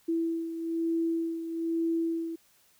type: beating tone pair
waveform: sine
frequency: 330.4 / 331.5 Hz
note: E4 / E4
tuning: +4 / +10 cents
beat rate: 1.1 Hz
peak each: -28 / -35 dBFS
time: 0.08-2.36 s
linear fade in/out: 10 ms
effects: white hiss -64 dBFS RMS until 2.79 s